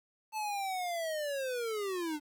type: linear sweep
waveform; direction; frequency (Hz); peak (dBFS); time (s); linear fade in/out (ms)
square; down; 880 to 289; -34; 0.32-2.2; 50
effects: 11-bit